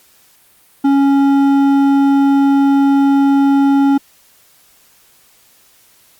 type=tone with hard clipping; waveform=triangle; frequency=277.2 Hz; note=C#4; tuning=in tune; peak=-10 dBFS; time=0.84-3.98 s; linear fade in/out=10 ms; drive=12 dB; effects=white hiss -50 dBFS RMS until 6.19 s + Opus 48 kbps